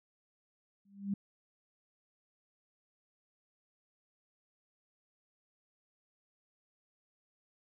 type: tone with exponential growth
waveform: sine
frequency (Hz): 199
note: G3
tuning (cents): +26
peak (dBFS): -28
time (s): 0.85-1.14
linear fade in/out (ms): 5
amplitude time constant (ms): 63
effects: none